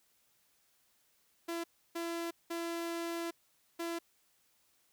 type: tone bursts at uneven times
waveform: sawtooth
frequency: 337.1 Hz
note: E4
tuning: 39 cents sharp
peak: -32 dBFS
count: 4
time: 1.48-1.64 / 1.95-2.31 / 2.5-3.31 / 3.79-3.99 s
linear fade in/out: 10 ms
effects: white hiss -72 dBFS RMS until 4.92 s